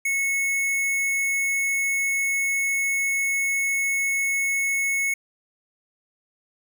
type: tone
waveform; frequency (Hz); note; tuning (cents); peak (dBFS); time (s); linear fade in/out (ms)
square; 2197; C#7; -16; -22; 0.05-5.14; 5
effects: none